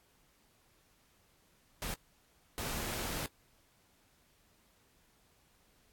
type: noise bursts at uneven times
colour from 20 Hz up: pink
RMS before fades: -38 dBFS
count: 2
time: 1.82-1.94 / 2.58-3.26 s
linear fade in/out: 0 ms
effects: pink hiss -69 dBFS RMS until 5.92 s + AAC 64 kbps